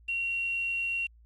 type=tone with quantisation; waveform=sine; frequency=2744 Hz; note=F7; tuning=31 cents flat; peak=-28 dBFS; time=0.08-1.07 s; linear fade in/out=10 ms; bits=9; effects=added 57 Hz sine -54 dBFS peak until 1.25 s + AAC 32 kbps